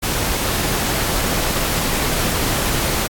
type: noise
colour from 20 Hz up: pink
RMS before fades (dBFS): -20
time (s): 0.02-3.08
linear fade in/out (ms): 20
effects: AAC 64 kbps